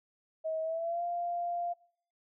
sine tone with pitch glide, 638 to 695.7 Hz, D#5 to F5, +43 to -7 cents, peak -31 dBFS, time 0.44-1.74 s, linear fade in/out 20 ms, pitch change +150 cents, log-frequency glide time 0.62-1.03 s, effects noise-tail reverb RT60 0.6 s tail -22 dB re dry

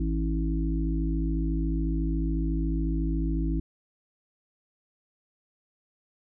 harmonic tone, 54 Hz, A1, 32 cents flat, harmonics 1 / 3 / 5 / 6, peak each -26 / -32 / -33 / -33 dBFS, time 0-3.6 s, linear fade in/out 5 ms, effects none

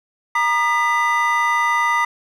triangle tone cluster, 941 / 1215 / 1990 Hz, A#5 / D#6 / B6, +16 / -42 / +13 cents, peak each -18 dBFS, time 0.35-2.05 s, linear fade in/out 5 ms, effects none

